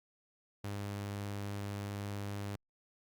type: tone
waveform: sawtooth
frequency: 101.2 Hz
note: G#2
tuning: 44 cents flat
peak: -34 dBFS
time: 0.64-2.56 s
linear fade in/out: 5 ms
effects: Opus 48 kbps